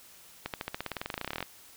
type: accelerating click train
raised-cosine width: 0.3 ms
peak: -17 dBFS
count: 23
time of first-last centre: 0.46-1.427 s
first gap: 78 ms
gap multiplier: 0.94
effects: white hiss -54 dBFS RMS until 1.76 s